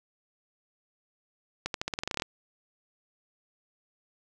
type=accelerating click train; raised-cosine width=0.2 ms; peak=-13 dBFS; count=13; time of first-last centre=1.66-2.221 s; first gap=82 ms; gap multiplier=0.89; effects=none